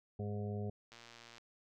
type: harmonic tone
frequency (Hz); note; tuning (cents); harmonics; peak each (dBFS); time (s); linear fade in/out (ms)
103.2; G#2; -10; 1 / 2 / 4 / 5 / 6 / 7; -39 / -43 / -45 / -52 / -54 / -53; 0.19-0.7; 5
type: click train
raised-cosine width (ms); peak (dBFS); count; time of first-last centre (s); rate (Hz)
0.2; -37; 55; 0.92-1.382; 117
effects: none